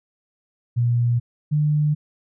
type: tone pair in turn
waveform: sine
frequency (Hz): 119.8 / 149.97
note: A#2 / D3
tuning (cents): +48 / +37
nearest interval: major third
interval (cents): 389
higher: second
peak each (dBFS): -16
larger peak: neither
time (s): 0.76-1.2 / 1.51-1.95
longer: neither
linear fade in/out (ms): 20
effects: none